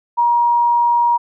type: tone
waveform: sine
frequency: 950 Hz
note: A#5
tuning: 33 cents sharp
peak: -11 dBFS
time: 0.17-1.18 s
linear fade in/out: 20 ms
effects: none